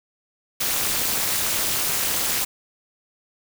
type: noise with amplitude modulation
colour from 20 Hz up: white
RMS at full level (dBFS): -19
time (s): 0.6-2.45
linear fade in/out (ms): 10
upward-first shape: sine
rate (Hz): 251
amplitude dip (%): 100
effects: none